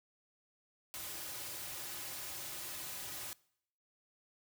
white noise with comb filter, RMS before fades -44 dBFS, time 0.94-3.33 s, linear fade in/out 0 ms, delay 4.4 ms, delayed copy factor -0.65, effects noise-tail reverb RT60 0.7 s tail -23 dB re dry

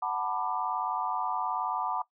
sine chord, B minor seventh, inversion second, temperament just, 740.8 / 889 / 987.8 / 1185.3 Hz, F#5 / A5 / B5 / D6, +2 / +18 / 0 / +16 cents, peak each -34 dBFS, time 0.02-2.02 s, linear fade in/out 5 ms, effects noise-tail reverb RT60 0.1 s tail -18 dB re dry

